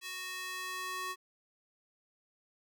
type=tone with high-pass filter sweep; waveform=square; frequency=370 Hz; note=F#4; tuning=in tune; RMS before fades=-40 dBFS; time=0.01-1.16 s; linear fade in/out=50 ms; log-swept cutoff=2400 to 1000 Hz; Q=1.2; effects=none